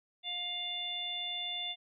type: harmonic tone with a mistuned harmonic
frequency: 704 Hz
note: F5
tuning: 14 cents sharp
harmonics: 1 / 3 / 4 / 5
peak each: -46 / -46 / -43 / -36 dBFS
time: 0.23-1.76 s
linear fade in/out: 50 ms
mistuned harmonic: 1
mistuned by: +19 cents
effects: none